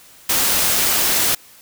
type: noise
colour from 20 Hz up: white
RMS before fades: -17 dBFS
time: 0.29-1.35 s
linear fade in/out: 5 ms
effects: white hiss -46 dBFS RMS until 1.61 s